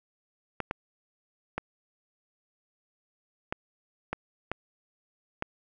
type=clicks; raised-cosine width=0.5 ms; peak=-15 dBFS; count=7; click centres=0.603 / 0.711 / 1.58 / 3.525 / 4.13 / 4.516 / 5.424 s; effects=none